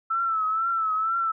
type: tone with vibrato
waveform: sine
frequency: 1318.5 Hz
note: E6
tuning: in tune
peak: -22 dBFS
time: 0.1-1.32 s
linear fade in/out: 10 ms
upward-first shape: triangle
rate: 2.1 Hz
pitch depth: 72 cents each way
effects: none